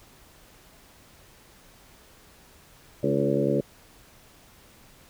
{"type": "harmonic tone with a mistuned harmonic", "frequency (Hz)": 70.3, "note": "C#2", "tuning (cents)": 25, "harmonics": [2, 3, 4, 5, 6, 7, 8], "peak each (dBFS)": [-29, -29, -29, -29, -29, -29, -29], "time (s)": [3.03, 3.61], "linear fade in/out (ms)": 5, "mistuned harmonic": 5, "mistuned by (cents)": -33, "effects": ["pink hiss -54 dBFS RMS until 5.09 s"]}